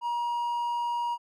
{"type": "tone", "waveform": "triangle", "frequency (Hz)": 952, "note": "A#5", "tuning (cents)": 36, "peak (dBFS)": -25, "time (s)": [0.01, 1.18], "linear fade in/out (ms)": 50, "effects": []}